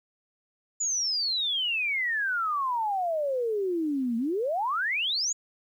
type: exponential two-way sweep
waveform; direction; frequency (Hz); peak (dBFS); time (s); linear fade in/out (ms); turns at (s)
sine; down then up; 7040 to 224.1 to 7040; -25; 0.8-5.33; 10; 4.17
effects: 10-bit